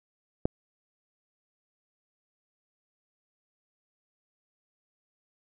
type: click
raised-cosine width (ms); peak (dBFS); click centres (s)
2; -11; 0.455
effects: none